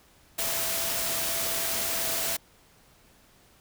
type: tone in noise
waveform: sine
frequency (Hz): 665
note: E5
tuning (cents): +15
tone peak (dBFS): -39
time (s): 0.38-2.37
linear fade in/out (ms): 10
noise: white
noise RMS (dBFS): -29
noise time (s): 0.38-2.37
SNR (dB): -13
effects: pink hiss -59 dBFS RMS until 3.6 s